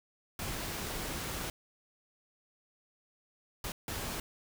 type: noise bursts at uneven times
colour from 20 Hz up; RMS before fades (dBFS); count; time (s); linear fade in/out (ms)
pink; -38; 3; 0.39-1.5 / 3.64-3.72 / 3.88-4.2; 2
effects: none